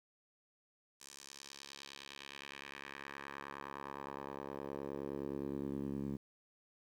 10% pulse tone with band-pass filter sweep, 69.7 Hz, C#2, 10 cents sharp, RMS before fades -45 dBFS, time 1-6.17 s, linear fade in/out 10 ms, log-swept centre 7300 to 210 Hz, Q 1.5, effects 11-bit

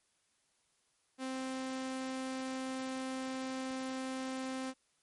sawtooth tone, 261.6 Hz, C4, in tune, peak -33 dBFS, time 1.18-4.74 s, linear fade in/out 50 ms, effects white hiss -75 dBFS RMS until 5.02 s + MP3 48 kbps

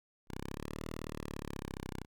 5% pulse linear two-way sweep, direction up then down, 31.12 to 39.7 to 31.12 Hz, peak -29 dBFS, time 0.27-2.06 s, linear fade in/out 50 ms, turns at 0.86 s, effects none

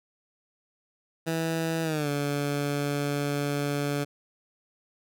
15% pulse tone with pitch glide, 163.3 to 143.81 Hz, E3 to D3, -16 to -36 cents, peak -20 dBFS, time 1.26-4.05 s, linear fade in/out 20 ms, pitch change -220 cents, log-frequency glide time 1.83-2.09 s, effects none

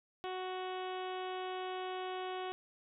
harmonic tone, 370.6 Hz, F#4, 3 cents sharp, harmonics 1 / 2 / 3 / 4 / 5 / 6 / 7 / 8 / 9 / 10, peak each -41 / -42 / -47 / -52 / -55 / -56 / -55 / -53 / -54 / -60 dBFS, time 0.24-2.52 s, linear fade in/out 0 ms, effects none

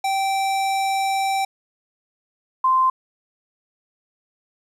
square / sine tone pair in turn, 778 / 1040.7 Hz, G5 / C6, -13 / -10 cents, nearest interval perfect fourth, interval 503 cents, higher second, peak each -20 / -14 dBFS, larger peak second, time 0.04-1.45 / 2.64-2.9 s, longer first, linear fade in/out 5 ms, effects low-pass 11000 Hz 12 dB/octave + 9-bit

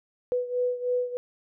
sine beating tone pair, 493.9 / 497.1 Hz, B4 / B4, 0 / +11 cents, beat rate 3.2 Hz, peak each -26 / -30 dBFS, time 0.32-1.17 s, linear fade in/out 0 ms, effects none

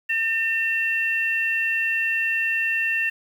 sine tone pair together, 1810 / 2710 Hz, A6 / E7, +48 / +47 cents, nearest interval perfect fifth, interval 699 cents, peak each -23 dBFS, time 0.09-3.1 s, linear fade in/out 10 ms, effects 8-bit

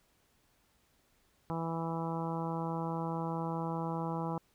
harmonic tone, 164.81 Hz, E3, in tune, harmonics 1 / 2 / 3 / 4 / 5 / 6 / 7 / 8, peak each -36 / -41 / -42 / -46 / -41 / -42 / -48 / -49 dBFS, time 1.5-4.38 s, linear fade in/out 0 ms, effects pink hiss -71 dBFS RMS until 4.54 s

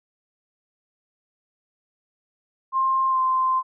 sine tone with pitch glide, 1058 to 1041 Hz, C6 to C6, +19 to -9 cents, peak -18 dBFS, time 2.72-3.63 s, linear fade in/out 50 ms, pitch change -28 cents, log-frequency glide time 3.08-3.19 s, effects none

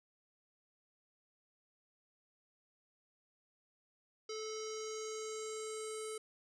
square tone with low-pass filter sweep, 435.5 Hz, A4, 18 cents flat, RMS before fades -43 dBFS, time 4.29-6.18 s, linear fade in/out 5 ms, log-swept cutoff 5300 to 9100 Hz, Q 5.6, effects none

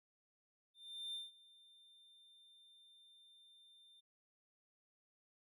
triangle tone with ADSR envelope, 3590 Hz, A7, 34 cents sharp, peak -40 dBFS, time 0.74-4.01 s, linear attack 400 ms, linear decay 170 ms, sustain -21 dB, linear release 17 ms, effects none

